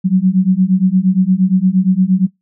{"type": "beating tone pair", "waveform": "sine", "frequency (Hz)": [182.1, 190.7], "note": ["F#3", "G3"], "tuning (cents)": [-27, -47], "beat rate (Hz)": 8.6, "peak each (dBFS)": -12, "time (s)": [0.04, 2.27], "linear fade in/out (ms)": 20, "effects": ["noise-tail reverb RT60 0.2 s tail -26 dB re dry"]}